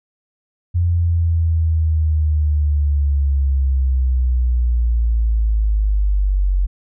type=linear sweep; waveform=sine; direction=down; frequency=87.31 to 45.82 Hz; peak=-13 dBFS; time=0.74-6.67 s; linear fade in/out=20 ms; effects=none